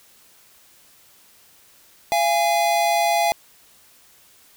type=tone pair together; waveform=square; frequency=685 / 825 Hz; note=F5 / G#5; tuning=-34 / -12 cents; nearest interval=minor third; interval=322 cents; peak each=-20 / -21 dBFS; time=2.12-3.32 s; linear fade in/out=0 ms; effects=white hiss -53 dBFS RMS until 4.56 s